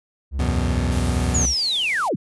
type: tone with pitch glide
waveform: triangle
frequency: 69.3 to 66.98 Hz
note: C#2 to C2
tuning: 0 to +41 cents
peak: -20 dBFS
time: 0.31-1.55 s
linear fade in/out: 50 ms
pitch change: -59 cents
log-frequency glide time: 0.53-0.75 s
type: chord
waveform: 25% pulse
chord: E suspended second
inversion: none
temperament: equal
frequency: 82.41 / 92.5 / 123.47 Hz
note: E2 / F#2 / B2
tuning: 0 / 0 / 0 cents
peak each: -22 dBFS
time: 0.39-1.46 s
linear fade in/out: 5 ms
type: band-stop noise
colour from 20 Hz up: white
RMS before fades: -36 dBFS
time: 0.91-2.09 s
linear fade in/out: 10 ms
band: 1000 to 2000 Hz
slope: 48 dB/octave
type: linear sweep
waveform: sine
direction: down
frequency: 7040 to 93.9 Hz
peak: -19 dBFS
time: 1.34-2.16 s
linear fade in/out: 10 ms
effects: resampled to 24000 Hz